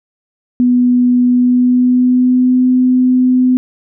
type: tone with pitch glide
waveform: sine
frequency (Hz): 246.9 to 253.4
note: B3 to B3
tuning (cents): 0 to +45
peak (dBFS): -7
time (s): 0.6-3.57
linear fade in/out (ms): 0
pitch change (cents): +45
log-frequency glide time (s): 1.28-2.65
effects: none